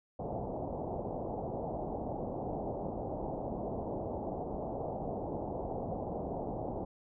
white low-pass noise, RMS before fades -38 dBFS, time 0.19-6.85 s, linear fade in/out 5 ms, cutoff 810 Hz, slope 48 dB/octave, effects none

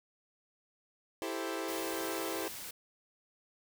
sawtooth chord, A minor seventh, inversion second, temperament equal, 329.6 / 392 / 440 / 523.3 Hz, E4 / G4 / A4 / C5, 0 / 0 / 0 / 0 cents, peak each -35 / -37 / -39 / -38 dBFS, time 1.22-2.48 s, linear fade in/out 0 ms
white noise, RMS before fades -44 dBFS, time 1.68-2.71 s, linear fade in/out 5 ms
effects none

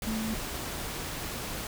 sine tone in noise, 220 Hz, A3, in tune, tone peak -30 dBFS, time 0.07-0.34 s, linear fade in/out 2 ms, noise pink, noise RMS -36 dBFS, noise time 0.02-1.67 s, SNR +3 dB, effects none

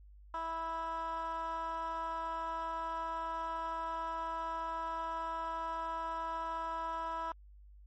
15% pulse tone with band-pass filter, 328.1 Hz, E4, 8 cents flat, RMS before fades -38 dBFS, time 0.34-7.32 s, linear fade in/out 2 ms, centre 1100 Hz, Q 3.5, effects added 50 Hz sine -53 dBFS peak until 7.86 s + MP3 32 kbps

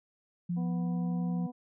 sine tone with pitch glide, 174.61 to 175.62 Hz, F3 to F3, 0 to +10 cents, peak -29 dBFS, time 0.49-1.47 s, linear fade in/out 10 ms, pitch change +10 cents, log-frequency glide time 0.75-1.36 s
harmonic tone, 246.9 Hz, B3, in tune, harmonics 1 / 2 / 3 / 4, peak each -38 / -48 / -47 / -54 dBFS, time 0.56-1.52 s, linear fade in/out 20 ms
effects none

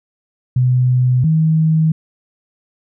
sine tone pair in turn, 126.2 / 158.79 Hz, B2 / D#3, +38 / +36 cents, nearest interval major third, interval 398 cents, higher second, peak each -10 dBFS, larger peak neither, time 0.56-1.24 / 1.24-1.92 s, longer neither, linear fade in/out 5 ms, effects none

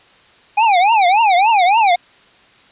square tone with vibrato, 805 Hz, G5, 46 cents sharp, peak -10 dBFS, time 0.57-1.96 s, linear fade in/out 10 ms, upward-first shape triangle, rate 3.5 Hz, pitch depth 280 cents each way, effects white hiss -48 dBFS RMS until 2.71 s + resampled to 8000 Hz

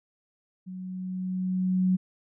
sine tone with level ramp, 185 Hz, F#3, in tune, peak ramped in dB -36 to -19 dBFS, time 0.66-1.97 s, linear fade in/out 20 ms, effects none

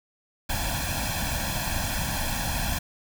pink noise with comb filter, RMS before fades -28 dBFS, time 0.49-2.79 s, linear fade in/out 10 ms, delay 1.2 ms, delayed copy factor +1, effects none

